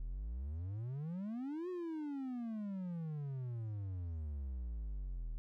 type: exponential two-way sweep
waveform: triangle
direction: up then down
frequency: 38.06 to 370 to 38.06 Hz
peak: -37 dBFS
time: 0-5.38 s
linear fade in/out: 0 ms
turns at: 1.69 s
effects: none